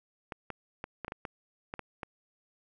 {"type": "clicks", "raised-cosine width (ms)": 0.5, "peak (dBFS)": -22, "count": 10, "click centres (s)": [0.322, 0.503, 0.841, 1.047, 1.081, 1.121, 1.252, 1.739, 1.793, 2.032], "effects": []}